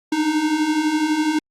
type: beating tone pair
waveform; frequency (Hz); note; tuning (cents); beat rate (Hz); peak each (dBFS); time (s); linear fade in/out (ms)
square; 298.4 / 310.4; D4 / D#4; +28 / -4; 12; -25 / -19; 0.12-1.39; 5
effects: low-pass 8000 Hz 12 dB/octave + Opus 48 kbps